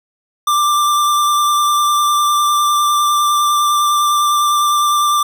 square tone with vibrato, 1182 Hz, D6, 11 cents sharp, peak -12 dBFS, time 0.47-5.23 s, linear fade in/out 5 ms, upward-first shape triangle, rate 9.9 Hz, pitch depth 17 cents each way, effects none

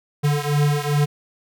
square beating tone pair, 145.3 / 147.8 Hz, D3 / D3, -18 / +11 cents, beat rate 2.5 Hz, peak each -20 / -22 dBFS, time 0.23-1.06 s, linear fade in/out 20 ms, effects none

